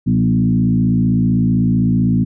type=tone with frequency modulation; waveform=sine; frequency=185.3 Hz; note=F#3; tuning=3 cents sharp; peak=-11 dBFS; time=0.06-2.25 s; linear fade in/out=20 ms; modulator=55.7 Hz; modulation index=1.4; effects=none